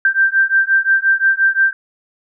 sine beating tone pair, 1568 / 1573.7 Hz, G6 / G6, 0 / +6 cents, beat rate 5.7 Hz, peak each -14 dBFS, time 0.05-1.73 s, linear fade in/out 2 ms, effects none

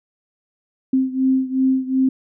sine beating tone pair, 261.6 / 264.3 Hz, C4 / C4, 0 / +18 cents, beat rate 2.7 Hz, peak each -17 / -20 dBFS, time 0.93-2.09 s, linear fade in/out 5 ms, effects none

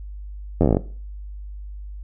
slowing click train, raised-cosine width 2 ms, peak -4 dBFS, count 11, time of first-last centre 0.61-0.769 s, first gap 11 ms, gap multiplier 1.08, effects noise-tail reverb RT60 0.4 s tail -17 dB re dry + added 50 Hz sine -32 dBFS peak until 2.03 s

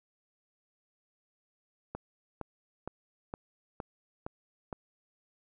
click train, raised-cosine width 1 ms, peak -23 dBFS, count 7, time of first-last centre 1.95-4.728 s, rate 2.16 Hz, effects none

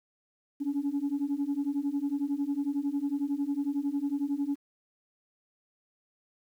sine beating tone pair, 277.2 / 288.2 Hz, C#4 / D4, 0 / -33 cents, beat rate 11 Hz, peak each -30 / -29 dBFS, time 0.6-4.56 s, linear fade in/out 20 ms, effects tanh soft clip ceiling -23 dBFS + 10-bit

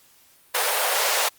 pink high-pass noise, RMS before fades -22 dBFS, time 0.54-1.29 s, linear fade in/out 10 ms, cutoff 470 Hz, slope 48 dB/octave, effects white hiss -56 dBFS RMS until 1.38 s + Opus 48 kbps

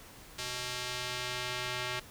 square tone with band-pass filter sweep, 124.5 Hz, B2, 14 cents sharp, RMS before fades -37 dBFS, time 0.38-2 s, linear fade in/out 10 ms, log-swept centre 4900 to 2700 Hz, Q 0.86, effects pink hiss -52 dBFS RMS until 2.1 s

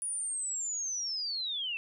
sine linear sweep, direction down, 9790 to 2614 Hz, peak -32 dBFS, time 0.02-1.77 s, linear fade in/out 0 ms, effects none

